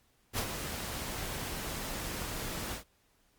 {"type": "noise with ADSR envelope", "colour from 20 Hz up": "pink", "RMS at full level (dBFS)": -31, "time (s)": [0.33, 2.84], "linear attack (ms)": 49, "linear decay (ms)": 66, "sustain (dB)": -7, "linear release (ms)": 110, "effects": ["pink hiss -70 dBFS RMS until 3.38 s", "Opus 48 kbps"]}